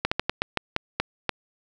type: slowing click train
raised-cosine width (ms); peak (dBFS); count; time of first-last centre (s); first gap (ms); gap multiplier
0.3; -6; 9; 0.05-1.293; 65; 1.24
effects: none